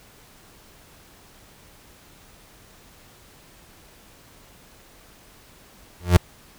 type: tone with exponential growth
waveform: 35% pulse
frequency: 88.5 Hz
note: F2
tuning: 23 cents sharp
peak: -6 dBFS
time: 6-6.17 s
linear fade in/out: 5 ms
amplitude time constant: 35 ms
effects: pink hiss -51 dBFS RMS until 6.58 s